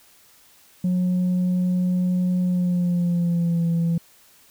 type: tone with pitch glide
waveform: sine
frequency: 181.1 to 168 Hz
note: F#3 to E3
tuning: -37 to +33 cents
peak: -16 dBFS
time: 0.84-3.98 s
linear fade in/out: 5 ms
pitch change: -130 cents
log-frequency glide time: 2.42-3.67 s
effects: tanh soft clip ceiling -17 dBFS + white hiss -54 dBFS RMS until 4.5 s